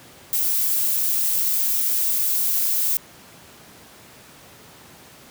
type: noise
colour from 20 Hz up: violet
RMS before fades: -21 dBFS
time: 0.33-2.97 s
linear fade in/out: 0 ms
effects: pink hiss -46 dBFS RMS until 5.3 s + high-pass 100 Hz 12 dB/octave